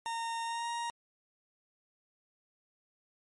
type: tone with pitch glide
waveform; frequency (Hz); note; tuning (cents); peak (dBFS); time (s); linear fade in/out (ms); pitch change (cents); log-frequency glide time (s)
40% pulse; 920 to 938.2; A#5 to A#5; -23 to +11; -33; 0.06-0.9; 0; +34; 0.43-0.69
effects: MP3 48 kbps